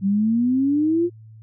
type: exponential sweep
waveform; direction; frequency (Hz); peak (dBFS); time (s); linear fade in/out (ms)
sine; up; 190 to 355.7; -16; 0.01-1.1; 50
effects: added 110 Hz sine -41 dBFS peak until 1.42 s